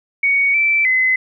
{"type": "tone with pitch steps", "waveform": "sine", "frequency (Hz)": [2236, 2329, 2037], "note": ["C#7", "D7", "C7"], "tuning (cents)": [14, -15, -47], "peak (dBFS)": -12, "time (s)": [0.23, 1.16], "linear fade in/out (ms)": 5, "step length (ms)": 310, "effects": []}